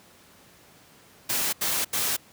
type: noise bursts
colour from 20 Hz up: white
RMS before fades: -26 dBFS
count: 3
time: 1.29-2.168 s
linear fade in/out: 10 ms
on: 240 ms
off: 79 ms
effects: pink hiss -54 dBFS RMS until 2.32 s + high-pass 100 Hz 12 dB/octave